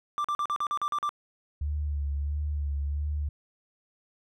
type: tone bursts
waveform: triangle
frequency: 1179 Hz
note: D6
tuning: 6 cents sharp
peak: -24 dBFS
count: 9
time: 0.18-1.092 s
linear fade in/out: 0 ms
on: 64 ms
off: 42 ms
type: tone with vibrato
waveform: sine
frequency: 72.6 Hz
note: D2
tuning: 19 cents flat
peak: -27 dBFS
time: 1.61-3.29 s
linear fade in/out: 5 ms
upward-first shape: sine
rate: 1.5 Hz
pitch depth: 42 cents each way
effects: none